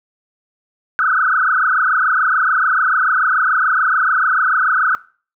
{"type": "tone with frequency modulation", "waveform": "sine", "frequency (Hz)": 1396.9, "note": "F6", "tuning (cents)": 0, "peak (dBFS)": -12, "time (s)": [0.99, 4.95], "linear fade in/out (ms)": 0, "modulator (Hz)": 26.9, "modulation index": 5.5, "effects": ["noise-tail reverb RT60 0.4 s tail -20 dB re dry"]}